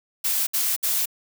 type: noise bursts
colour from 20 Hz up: blue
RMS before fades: -23 dBFS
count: 3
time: 0.24-1.058 s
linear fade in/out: 10 ms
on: 230 ms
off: 64 ms
effects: none